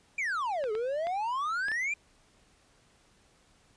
triangle exponential two-way sweep, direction down then up, 2433 to 415.3 to 2433 Hz, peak -27 dBFS, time 0.18-1.94 s, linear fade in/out 5 ms, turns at 0.72 s
clicks, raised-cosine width 0.3 ms, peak -25 dBFS, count 5, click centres 0.64 / 0.752 / 1.07 / 1.684 / 1.717 s
effects pink hiss -64 dBFS RMS until 3.76 s + resampled to 22050 Hz

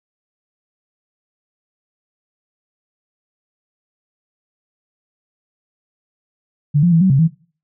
sine tone with pitch steps, 146 / 174.9 / 164.4 / 188.3 / 135.5 / 162.4 Hz, D3 / F3 / E3 / F#3 / C#3 / E3, -10 / +3 / -4 / +31 / -39 / -26 cents, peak -9 dBFS, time 6.74-7.28 s, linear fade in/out 20 ms, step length 90 ms, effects noise-tail reverb RT60 0.4 s tail -20 dB re dry

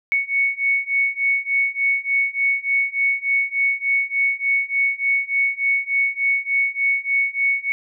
sine beating tone pair, 2217 / 2220.4 Hz, C#7 / C#7, 0 / +2 cents, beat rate 3.4 Hz, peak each -21 / -20 dBFS, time 0.12-7.72 s, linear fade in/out 0 ms, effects none

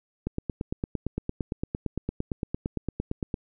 click train, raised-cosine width 3 ms, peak -15 dBFS, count 28, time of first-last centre 0.27-3.342 s, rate 8.79 Hz, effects none

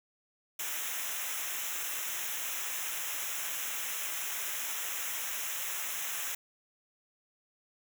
white noise with comb filter, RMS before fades -36 dBFS, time 0.59-6.35 s, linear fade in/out 5 ms, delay 0.22 ms, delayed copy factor -0.9, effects none

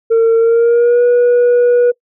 sine tone with pitch glide, 455.4 to 485.3 Hz, A#4 to B4, -40 to -30 cents, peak -4 dBFS, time 0.1-1.92 s, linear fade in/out 20 ms, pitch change +110 cents, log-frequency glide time 0.38-1.03 s, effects noise-tail reverb RT60 0.1 s tail -24 dB re dry + tanh soft clip ceiling -6 dBFS

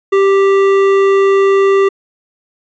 sine tone with hard clipping, 392 Hz, G4, in tune, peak -9 dBFS, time 0.12-1.89 s, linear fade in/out 10 ms, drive 12 dB, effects resampled to 16000 Hz

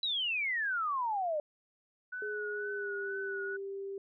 sine exponential sweep, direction down, 3980 to 581 Hz, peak -30 dBFS, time 0.03-1.4 s, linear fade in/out 2 ms
sine tone with vibrato, 1480 Hz, F#6, in tune, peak -37 dBFS, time 2.12-3.57 s, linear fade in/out 10 ms, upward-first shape triangle, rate 2.1 Hz, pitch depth 43 cents each way
sine tone with pitch glide, 419.2 to 393.4 Hz, G#4 to G4, +16 to +6 cents, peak -37 dBFS, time 2.22-3.98 s, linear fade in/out 2 ms, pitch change -110 cents, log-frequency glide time 2.43-3.14 s
effects none

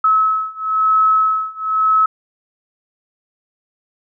sine beating tone pair, 1291 / 1292 Hz, E6 / E6, -37 / -35 cents, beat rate 1 Hz, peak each -16 / -15 dBFS, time 0.04-2.06 s, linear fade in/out 5 ms, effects none

